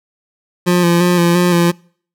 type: tone with vibrato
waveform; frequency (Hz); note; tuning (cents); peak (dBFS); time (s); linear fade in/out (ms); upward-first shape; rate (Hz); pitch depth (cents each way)
25% pulse; 174.61; F3; 0; -6; 0.66-1.72; 20; square; 2.9; 28
effects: noise-tail reverb RT60 0.5 s tail -26 dB re dry